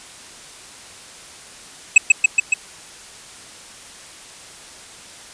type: tone with echo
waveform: square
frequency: 2580 Hz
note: E7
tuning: 38 cents flat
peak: -4 dBFS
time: 1.96-1.98 s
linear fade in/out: 5 ms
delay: 140 ms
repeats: 4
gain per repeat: -2 dB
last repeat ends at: 2.54 s
effects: white hiss -40 dBFS RMS until 5.33 s + resampled to 22050 Hz